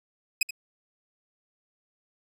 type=tone with echo; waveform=sawtooth; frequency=2530 Hz; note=D#7; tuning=28 cents sharp; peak=-17 dBFS; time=0.41-0.43 s; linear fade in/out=5 ms; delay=78 ms; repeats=1; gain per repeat=-12 dB; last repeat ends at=0.508 s; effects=resampled to 32000 Hz